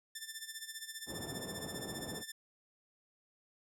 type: tone with tremolo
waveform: 10% pulse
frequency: 1775 Hz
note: A6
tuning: 15 cents sharp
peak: -32 dBFS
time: 0.15-2.32 s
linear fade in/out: 5 ms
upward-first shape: sine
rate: 15 Hz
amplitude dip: 75%
type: band-pass noise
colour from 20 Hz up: pink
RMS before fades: -45 dBFS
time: 1.06-2.24 s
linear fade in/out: 50 ms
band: 130 to 640 Hz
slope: 12 dB/octave
effects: none